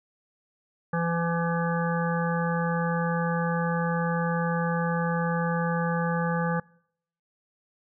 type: harmonic tone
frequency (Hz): 168.8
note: E3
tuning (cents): +41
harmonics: 1 / 3 / 5 / 7 / 9 / 10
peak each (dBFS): -26 / -31 / -33 / -34 / -36 / -36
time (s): 0.93-6.6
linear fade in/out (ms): 5
effects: noise-tail reverb RT60 0.7 s tail -26 dB re dry